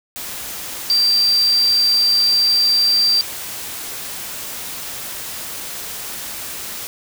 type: tone in noise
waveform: sine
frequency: 4699 Hz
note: D8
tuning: in tune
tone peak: -12 dBFS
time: 0.9-3.21 s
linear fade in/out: 0 ms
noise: white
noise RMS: -29 dBFS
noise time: 0.16-6.87 s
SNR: +14 dB
effects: none